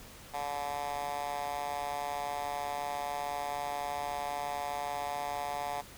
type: tone with high-pass filter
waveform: 10% pulse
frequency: 143.9 Hz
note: D3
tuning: 35 cents flat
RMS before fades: -36 dBFS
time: 0.33-5.82 s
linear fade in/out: 20 ms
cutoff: 770 Hz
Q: 3.4
effects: pink hiss -51 dBFS RMS until 5.97 s